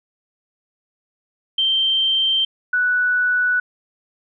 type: tone pair in turn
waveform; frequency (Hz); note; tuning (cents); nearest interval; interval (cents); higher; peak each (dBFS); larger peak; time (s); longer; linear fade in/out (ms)
sine; 3136 / 1480; G7 / F#6; 0 / 0; octave + minor second; 1300; first; -15; neither; 1.58-2.45 / 2.73-3.6; neither; 5
effects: none